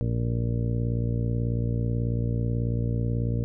harmonic tone, 58.27 Hz, A#1, in tune, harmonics 1 / 2 / 3 / 4 / 5 / 6 / 7 / 8 / 10, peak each -31 / -25 / -35 / -34 / -38 / -46 / -45 / -37 / -46 dBFS, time 0.01-3.44 s, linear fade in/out 0 ms, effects none

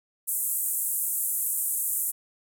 white band-pass noise, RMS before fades -28 dBFS, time 0.27-2.12 s, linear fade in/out 20 ms, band 7900 to 15000 Hz, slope 48 dB/octave, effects none

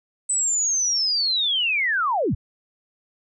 sine linear sweep, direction down, 8110 to 56.1 Hz, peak -19 dBFS, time 0.29-2.35 s, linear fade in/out 10 ms, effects none

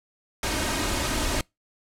pink noise with comb filter, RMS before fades -26 dBFS, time 0.43-1.41 s, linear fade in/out 2 ms, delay 3.2 ms, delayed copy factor +0.5, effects noise-tail reverb RT60 0.2 s tail -26 dB re dry + low-pass 10000 Hz 12 dB/octave

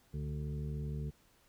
harmonic tone with a mistuned harmonic, 73.42 Hz, D2, in tune, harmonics 1 / 2 / 3 / 5 / 6, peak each -40 / -38 / -47 / -53 / -52 dBFS, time 0.13-1.11 s, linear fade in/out 20 ms, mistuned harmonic 1, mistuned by -87 cents, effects pink hiss -68 dBFS RMS until 1.48 s

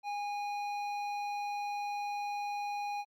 triangle tone with hard clipping, 820 Hz, G#5, 22 cents flat, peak -36 dBFS, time 0.03-3.05 s, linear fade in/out 50 ms, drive 14 dB, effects Opus 48 kbps

